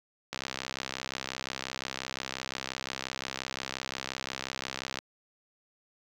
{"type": "click train", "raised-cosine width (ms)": 0.2, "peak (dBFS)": -16, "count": 307, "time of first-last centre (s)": [0.33, 4.988], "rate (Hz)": 65.7, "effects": ["high-pass 80 Hz 12 dB/octave", "9-bit"]}